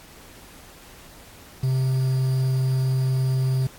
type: tone with quantisation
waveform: triangle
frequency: 130.81 Hz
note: C3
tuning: in tune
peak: -17 dBFS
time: 1.63-3.67 s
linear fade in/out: 5 ms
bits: 7
effects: pink hiss -47 dBFS RMS until 3.78 s + AAC 64 kbps